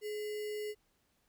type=tone with sample-and-hold; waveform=sine; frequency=422.3 Hz; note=G#4; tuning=29 cents sharp; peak=-36 dBFS; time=0.01-0.75 s; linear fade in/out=50 ms; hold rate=2450 Hz; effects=pink hiss -75 dBFS RMS until 1.28 s